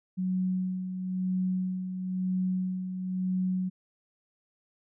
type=tone with tremolo; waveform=sine; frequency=185 Hz; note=F#3; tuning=in tune; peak=-25 dBFS; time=0.17-3.7 s; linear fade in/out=20 ms; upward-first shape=sine; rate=1 Hz; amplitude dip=55%; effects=none